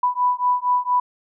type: beating tone pair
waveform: sine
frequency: 987.8 / 992.1 Hz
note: B5 / B5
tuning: 0 / +8 cents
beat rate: 4.3 Hz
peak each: -20 dBFS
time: 0.03-1 s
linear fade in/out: 5 ms
effects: none